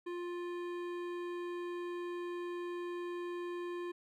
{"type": "tone with hard clipping", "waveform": "triangle", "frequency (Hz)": 350.6, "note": "F4", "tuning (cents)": 7, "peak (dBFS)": -40, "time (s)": [0.06, 3.92], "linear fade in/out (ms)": 10, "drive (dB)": 18, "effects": []}